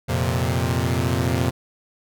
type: chord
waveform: sawtooth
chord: F suspended fourth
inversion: none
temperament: equal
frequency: 87.31 / 116.54 / 130.81 Hz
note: F2 / Bb2 / C3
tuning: 0 / 0 / 0 cents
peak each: -20 dBFS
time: 0.08-1.51 s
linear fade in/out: 20 ms
effects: none